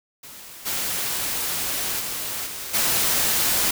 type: noise with level steps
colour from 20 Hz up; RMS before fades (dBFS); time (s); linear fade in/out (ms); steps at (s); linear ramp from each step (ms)
white; -41 / -26 / -29 / -33 / -21; 0.23-3.71; 5; 0.65 / 1.99 / 2.45 / 2.73; 20
effects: none